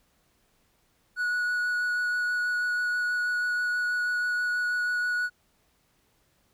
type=tone with vibrato; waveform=triangle; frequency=1464 Hz; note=F#6; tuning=19 cents flat; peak=-23 dBFS; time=1.16-5.3 s; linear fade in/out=50 ms; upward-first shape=sine; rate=6.2 Hz; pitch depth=9 cents each way; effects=pink hiss -68 dBFS RMS until 6.53 s